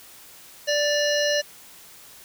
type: harmonic tone with a mistuned harmonic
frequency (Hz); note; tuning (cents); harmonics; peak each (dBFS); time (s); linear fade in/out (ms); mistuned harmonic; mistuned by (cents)
587.3; D5; 0; 1 / 3 / 5 / 7 / 9 / 10; -22 / -27 / -29 / -30 / -32 / -32; 0.67-1.42; 20; 5; -40
effects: white hiss -47 dBFS RMS until 2.24 s